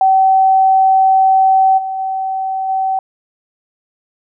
sine tone with level steps, 765 Hz, G5, 42 cents flat, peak -7 / -18 / -16 / -13 dBFS, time 0.01-2.99 s, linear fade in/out 2 ms, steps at 1.77 / 1.98 / 2.68 s, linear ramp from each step 20 ms, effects none

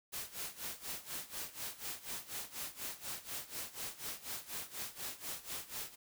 white noise with tremolo, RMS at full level -41 dBFS, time 0.12-5.96 s, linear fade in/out 20 ms, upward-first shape sine, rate 4.1 Hz, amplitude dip 85%, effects none

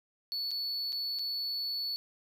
triangle tone with dropouts, 4435 Hz, C#8, in tune, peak -31 dBFS, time 0.32-1.96 s, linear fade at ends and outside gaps 0 ms, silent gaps 0.508-0.514 / 0.922-0.928 / 1.188-1.193 s, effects none

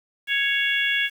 harmonic tone with a mistuned harmonic, 554.4 Hz, C#5, in tune, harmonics 3 / 4 / 5 / 6, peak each -24 / -25 / -26 / -27 dBFS, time 0.27-1.1 s, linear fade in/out 50 ms, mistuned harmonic 6, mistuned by +19 cents, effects 8-bit

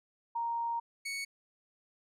sine / sawtooth tone pair in turn, 932.3 / 2223 Hz, A#5 / C#7, 0 / +4 cents, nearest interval octave + minor third, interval 1504 cents, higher second, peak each -31 / -32 dBFS, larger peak first, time 0.35-0.8 / 1.05-1.25 s, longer first, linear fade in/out 10 ms, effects low-pass 11000 Hz 12 dB/octave

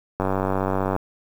click train, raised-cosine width 1 ms, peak -9 dBFS, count 74, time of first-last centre 0.2-0.964 s, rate 95.6 Hz, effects 7-bit

